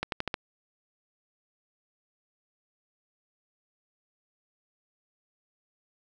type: accelerating click train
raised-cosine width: 0.3 ms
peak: -13 dBFS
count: 5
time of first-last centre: 0.03-0.342 s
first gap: 92 ms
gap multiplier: 0.89
effects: none